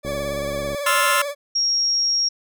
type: tone with vibrato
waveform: 40% pulse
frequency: 573 Hz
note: D5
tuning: 43 cents flat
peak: -24 dBFS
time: 0.03-1.35 s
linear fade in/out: 50 ms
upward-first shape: sine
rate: 18 Hz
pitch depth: 44 cents each way
type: click train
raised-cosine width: 2 ms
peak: -18 dBFS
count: 50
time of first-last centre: 0.05-0.747 s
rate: 70.3 Hz
type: chord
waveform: sawtooth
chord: F major seventh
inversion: second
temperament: just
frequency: 1047.7 / 1309.6 / 1396.9 / 1746.1 Hz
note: C6 / E6 / F6 / A6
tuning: +2 / -12 / 0 / -14 cents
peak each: -17 / -19 / -18 / -20 dBFS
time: 0.86-1.22 s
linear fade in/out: 5 ms
type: tone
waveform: sine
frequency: 5588 Hz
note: F8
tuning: in tune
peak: -17 dBFS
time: 1.55-2.29 s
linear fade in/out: 10 ms
effects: none